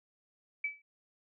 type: tone with exponential decay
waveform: sine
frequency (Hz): 2300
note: D7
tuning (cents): -37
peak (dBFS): -28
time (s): 0.64-0.82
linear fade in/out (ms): 5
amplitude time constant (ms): 39
effects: none